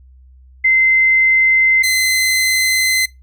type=tone pair in turn; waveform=sine / sawtooth; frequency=2070 / 2052 Hz; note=C7 / C7; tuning=-19 / -34 cents; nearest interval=unison; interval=15 cents; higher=first; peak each=-9 dBFS; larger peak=neither; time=0.64-1.83 / 1.83-3.06 s; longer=second; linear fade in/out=10 ms; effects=noise-tail reverb RT60 0.2 s tail -22 dB re dry + added 64 Hz sine -41 dBFS peak until 3.22 s